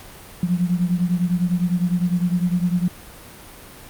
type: beating tone pair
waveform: sine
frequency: 174.61 / 184.51 Hz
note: F3 / F#3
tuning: 0 / -5 cents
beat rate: 9.9 Hz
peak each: -19 / -22 dBFS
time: 0.43-2.88 s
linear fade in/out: 2 ms
effects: pink hiss -41 dBFS RMS until 3.89 s + Opus 48 kbps